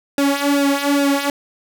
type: tone with flanger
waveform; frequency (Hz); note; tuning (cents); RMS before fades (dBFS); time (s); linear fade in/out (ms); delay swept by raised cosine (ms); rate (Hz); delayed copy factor
sawtooth; 282.1; C#4; +30; -17; 0.18-1.3; 2; 0.93 to 3.43; 2.4; -0.9
effects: none